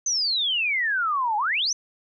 sine exponential two-way sweep, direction down then up, 6290 to 816 to 6290 Hz, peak -21 dBFS, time 0.06-1.73 s, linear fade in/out 5 ms, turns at 1.37 s, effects none

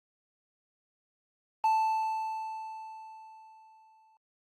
triangle tone with exponential decay, 880 Hz, A5, in tune, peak -20 dBFS, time 1.64-4.17 s, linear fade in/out 1 ms, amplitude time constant 550 ms, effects Opus 24 kbps

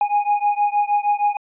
triangle beating tone pair, 822 / 828.4 Hz, G#5 / G#5, -18 / -5 cents, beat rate 6.4 Hz, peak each -17 / -18 dBFS, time 0.01-1.37 s, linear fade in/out 2 ms, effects resampled to 8000 Hz

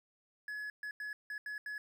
triangle tone bursts at uneven times, 1696 Hz, G#6, 36 cents sharp, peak -37 dBFS, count 6, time 0.48-0.7 / 0.83-0.91 / 1-1.13 / 1.3-1.38 / 1.46-1.58 / 1.66-1.78 s, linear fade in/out 2 ms, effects 11-bit

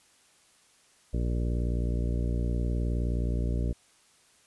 harmonic tone, 59.3 Hz, A#1, 30 cents sharp, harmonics 1 / 2 / 3 / 4 / 5 / 6 / 7 / 8 / 10, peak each -27 / -33 / -37 / -39 / -41 / -43 / -44 / -45 / -47 dBFS, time 1.13-3.73 s, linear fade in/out 10 ms, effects white hiss -62 dBFS RMS until 4.46 s + resampled to 24000 Hz

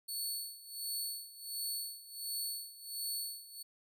15% pulse tone with tremolo, 4435 Hz, C#8, in tune, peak -29 dBFS, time 0.08-3.63 s, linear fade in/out 10 ms, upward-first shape sine, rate 1.4 Hz, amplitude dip 85%, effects none

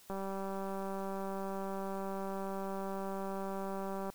click train, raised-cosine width 1 ms, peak -27 dBFS, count 777, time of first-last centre 0.1-4.1 s, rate 194 Hz, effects white hiss -60 dBFS RMS until 4.14 s

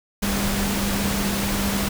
sine tone in noise, 199.3 Hz, G3, 29 cents sharp, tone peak -24 dBFS, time 0.22-1.89 s, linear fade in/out 10 ms, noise pink, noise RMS -25 dBFS, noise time 0.22-1.89 s, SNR -2 dB, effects none

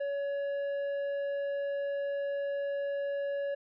sine tone with tanh clipping, 563 Hz, C#5, 27 cents sharp, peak -32 dBFS, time 0-3.55 s, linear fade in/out 10 ms, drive 7 dB, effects none

